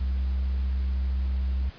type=tone with tanh clipping; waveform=triangle; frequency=65.41 Hz; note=C2; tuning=in tune; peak=-24 dBFS; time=0-1.7 s; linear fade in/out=10 ms; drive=7 dB; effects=pink hiss -49 dBFS RMS until 1.78 s + resampled to 11025 Hz